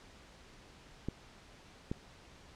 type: clicks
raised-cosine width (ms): 3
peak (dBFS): -22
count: 2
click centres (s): 1.086 / 1.915
effects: pink hiss -57 dBFS RMS until 2.55 s + low-pass 6000 Hz 12 dB/octave